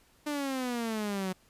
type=exponential sweep; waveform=sawtooth; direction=down; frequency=300.8 to 183.4 Hz; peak=-27 dBFS; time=0.26-1.33 s; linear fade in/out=10 ms; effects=pink hiss -64 dBFS RMS until 1.49 s + resampled to 32000 Hz